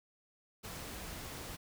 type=noise; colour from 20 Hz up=pink; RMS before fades=-45 dBFS; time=0.63-1.57 s; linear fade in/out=20 ms; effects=none